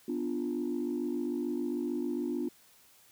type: chord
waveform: sine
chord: B diminished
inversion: none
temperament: equal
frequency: 246.9 / 293.7 / 349.2 Hz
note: B3 / D4 / F4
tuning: 0 / 0 / 0 cents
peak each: -34 dBFS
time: 0.08-2.49 s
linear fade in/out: 5 ms
effects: tanh soft clip ceiling -24 dBFS + white hiss -61 dBFS RMS until 3.11 s